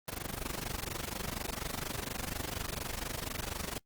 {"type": "noise with amplitude modulation", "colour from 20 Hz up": "pink", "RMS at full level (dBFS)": -35, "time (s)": [0.08, 3.78], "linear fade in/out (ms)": 0, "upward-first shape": "sine", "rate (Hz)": 24.2, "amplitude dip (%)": 85, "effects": ["noise-tail reverb RT60 0.1 s tail -25 dB re dry", "Opus 24 kbps"]}